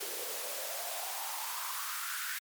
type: noise with high-pass filter sweep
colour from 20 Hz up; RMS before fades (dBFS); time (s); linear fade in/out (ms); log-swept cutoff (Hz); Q
white; -38; 0-2.39; 10; 400 to 1600; 5.1
effects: MP3 96 kbps